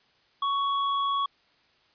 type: tone with hard clipping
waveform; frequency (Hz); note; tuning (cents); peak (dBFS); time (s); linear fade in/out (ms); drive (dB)
sine; 1116; C#6; +11; -26; 0.42-1.26; 5; 17
effects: white hiss -64 dBFS RMS until 1.94 s + resampled to 11025 Hz